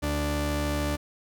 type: tone pair together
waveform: sawtooth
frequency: 73.4 / 293.6 Hz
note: D2 / D4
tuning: 0 / 0 cents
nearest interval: 2 octaves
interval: 2400 cents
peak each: -24 dBFS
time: 0.02-0.97 s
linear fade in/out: 20 ms
effects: none